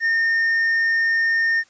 triangle tone with tanh clipping, 1824 Hz, A#6, 38 cents flat, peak -17 dBFS, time 0-1.64 s, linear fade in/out 50 ms, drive 7 dB, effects white hiss -56 dBFS RMS until 1.69 s + resampled to 16000 Hz

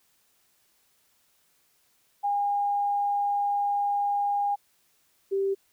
sine tone pair in turn, 812 / 391.3 Hz, G#5 / G4, -39 / -3 cents, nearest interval octave + minor second, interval 1264 cents, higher first, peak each -23 dBFS, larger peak neither, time 2.23-4.56 / 5.31-5.55 s, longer first, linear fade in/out 20 ms, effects white hiss -67 dBFS RMS until 5.72 s

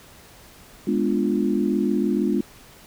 sine chord, G# diminished seventh, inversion none, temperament equal, 207.7 / 246.9 / 293.7 / 349.2 Hz, G#3 / B3 / D4 / F4, 0 / 0 / 0 / 0 cents, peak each -23 / -25 / -25 / -25 dBFS, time 0.87-2.41 s, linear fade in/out 5 ms, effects pink hiss -48 dBFS RMS until 2.86 s

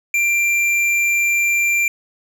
sine tone with tanh clipping, 2369 Hz, D7, 14 cents sharp, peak -16 dBFS, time 0.14-1.88 s, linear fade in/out 2 ms, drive 12 dB, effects none

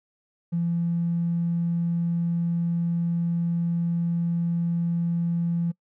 triangle tone, 170 Hz, F3, 46 cents flat, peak -18 dBFS, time 0.52-5.72 s, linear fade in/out 20 ms, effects noise-tail reverb RT60 0.1 s tail -26 dB re dry + tanh soft clip ceiling -20 dBFS

